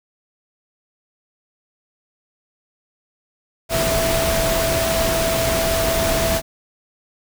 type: tone in noise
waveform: sine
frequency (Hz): 659.3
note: E5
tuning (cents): 0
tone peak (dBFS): -20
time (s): 3.69-6.42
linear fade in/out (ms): 50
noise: pink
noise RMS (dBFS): -21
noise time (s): 3.69-6.42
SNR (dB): -2
effects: none